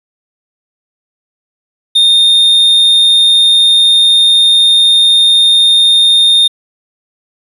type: tone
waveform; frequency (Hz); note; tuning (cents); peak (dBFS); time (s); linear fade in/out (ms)
triangle; 3656; A#7; -34; -3; 1.95-6.48; 10
effects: resampled to 32000 Hz + 7-bit